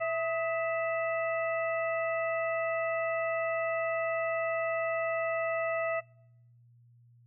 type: harmonic tone with a mistuned harmonic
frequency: 659.3 Hz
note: E5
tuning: in tune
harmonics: 1 / 2 / 3 / 4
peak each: -29 / -37 / -37 / -42 dBFS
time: 0-6.01 s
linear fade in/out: 20 ms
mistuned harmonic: 2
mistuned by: -68 cents
effects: noise-tail reverb RT60 0.8 s tail -26 dB re dry + added 119 Hz sine -57 dBFS peak until 7.26 s